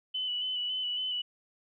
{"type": "tone with vibrato", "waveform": "sine", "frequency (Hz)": 2991, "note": "F#7", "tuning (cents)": 18, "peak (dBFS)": -30, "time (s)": [0.14, 1.22], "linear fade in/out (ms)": 10, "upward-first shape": "square", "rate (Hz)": 3.6, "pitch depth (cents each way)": 22, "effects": []}